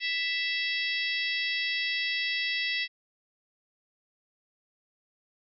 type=harmonic tone with a mistuned harmonic; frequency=660 Hz; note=E5; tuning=2 cents sharp; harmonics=3 / 4 / 5 / 6 / 7 / 8; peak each=-31 / -33 / -35 / -37 / -38 / -39 dBFS; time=0-2.88 s; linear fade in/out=50 ms; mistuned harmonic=6; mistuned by=-46 cents; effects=none